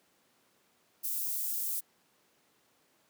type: high-pass noise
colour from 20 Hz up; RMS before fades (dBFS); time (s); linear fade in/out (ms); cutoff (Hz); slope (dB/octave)
white; -34; 1.03-1.81; 20; 11000; 12
effects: pink hiss -69 dBFS RMS until 3.09 s + high-pass 200 Hz 12 dB/octave